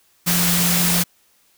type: tone in noise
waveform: sine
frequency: 174.61 Hz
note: F3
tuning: in tune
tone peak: -20 dBFS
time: 0.26-1.04 s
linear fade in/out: 20 ms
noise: white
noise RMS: -19 dBFS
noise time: 0.26-1.04 s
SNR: -4 dB
effects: white hiss -59 dBFS RMS until 1.57 s